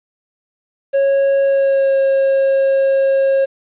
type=tone with pitch glide; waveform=triangle; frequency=550 to 541.8 Hz; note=C#5 to C#5; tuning=-14 to -40 cents; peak=-9 dBFS; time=0.93-3.46 s; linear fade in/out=20 ms; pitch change=-26 cents; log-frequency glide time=1.44-1.97 s; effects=resampled to 8000 Hz + 8-bit